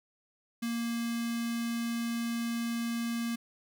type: tone with notch filter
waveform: square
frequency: 233.1 Hz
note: A#3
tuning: in tune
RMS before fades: -33 dBFS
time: 0.62-3.36 s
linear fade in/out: 10 ms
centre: 610 Hz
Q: 0.57
effects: none